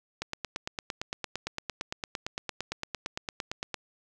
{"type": "click train", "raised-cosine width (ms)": 0.2, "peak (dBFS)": -15, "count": 32, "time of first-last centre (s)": [0.22, 3.743], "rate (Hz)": 8.8, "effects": []}